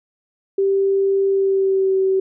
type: tone with pitch glide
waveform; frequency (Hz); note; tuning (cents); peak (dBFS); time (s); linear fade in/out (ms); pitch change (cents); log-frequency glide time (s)
sine; 391.3 to 382.1; G4 to G4; -3 to -44; -14; 0.58-2.2; 5; -41; 1.28-1.96
effects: none